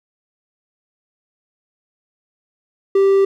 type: tone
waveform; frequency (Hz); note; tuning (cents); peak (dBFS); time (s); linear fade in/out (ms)
triangle; 391.4; G4; -3; -8; 2.95-3.25; 5
effects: none

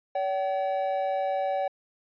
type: tone pair together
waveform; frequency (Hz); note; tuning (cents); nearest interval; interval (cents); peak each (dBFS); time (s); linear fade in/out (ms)
triangle; 569 / 763.5; C#5 / G5; +45 / -46; perfect fourth; 509; -26; 0.15-1.68; 5
effects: resampled to 11025 Hz

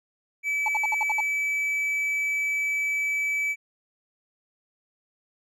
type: tone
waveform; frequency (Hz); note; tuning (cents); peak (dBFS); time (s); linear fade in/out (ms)
triangle; 2300; D7; -37; -22; 0.43-3.56; 50
type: tone bursts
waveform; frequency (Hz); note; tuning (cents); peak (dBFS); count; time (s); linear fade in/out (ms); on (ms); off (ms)
triangle; 867; A5; -26; -22; 7; 0.66-1.205; 2; 23; 64
effects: none

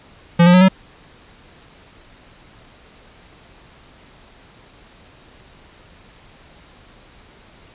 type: tone with pitch steps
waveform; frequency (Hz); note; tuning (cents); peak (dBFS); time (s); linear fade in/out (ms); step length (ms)
square; 171.5 / 177.14 / 182.96 / 188.98; F3 / F3 / F#3 / F#3; -31 / +25 / -19 / +37; -8; 0.39-0.686; 10; 74
effects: pink hiss -47 dBFS RMS until 7.74 s + resampled to 8000 Hz

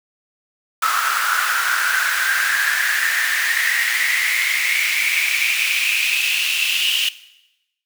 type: noise with high-pass filter sweep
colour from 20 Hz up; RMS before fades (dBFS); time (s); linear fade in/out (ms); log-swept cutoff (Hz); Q
pink; -19; 0.82-7.09; 5; 1300 to 2900; 8.2
effects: noise-tail reverb RT60 0.9 s tail -17 dB re dry

